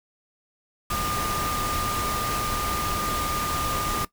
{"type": "tone in noise", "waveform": "sine", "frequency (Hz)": 1209, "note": "D6", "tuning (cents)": 50, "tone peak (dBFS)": -28, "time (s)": [0.9, 4.05], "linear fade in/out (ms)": 5, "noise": "pink", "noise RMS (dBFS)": -29, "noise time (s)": [0.9, 4.05], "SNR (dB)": -2, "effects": ["noise-tail reverb RT60 0.1 s tail -17 dB re dry"]}